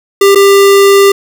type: tone with dropouts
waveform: square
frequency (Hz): 396.8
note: G4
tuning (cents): +21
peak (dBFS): -3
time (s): 0.21-1.12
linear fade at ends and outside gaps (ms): 5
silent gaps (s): 0.349-0.356
effects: none